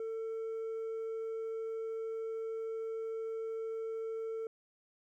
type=tone with hard clipping; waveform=triangle; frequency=447.8 Hz; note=A4; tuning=30 cents sharp; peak=-35 dBFS; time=0-4.47 s; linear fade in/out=2 ms; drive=1 dB; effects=none